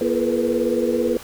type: tone cluster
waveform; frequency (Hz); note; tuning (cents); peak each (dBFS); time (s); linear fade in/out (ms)
sine; 239.8 / 339.6 / 426.1 / 480.5 / 498.6; A#3 / F4 / G#4 / B4 / B4; +49 / -48 / +44 / -48 / +16; -24; 0.01-1.17; 2
effects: pink hiss -39 dBFS RMS until 1.23 s